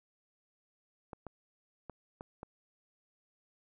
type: clicks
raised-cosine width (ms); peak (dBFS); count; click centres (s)
1; -29; 5; 1.132 / 1.267 / 1.897 / 2.209 / 2.431
effects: none